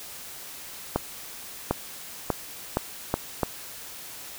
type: accelerating click train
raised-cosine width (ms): 1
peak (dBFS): -8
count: 6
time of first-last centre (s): 0.96-3.432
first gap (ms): 750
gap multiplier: 0.79
effects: white hiss -41 dBFS RMS until 4.38 s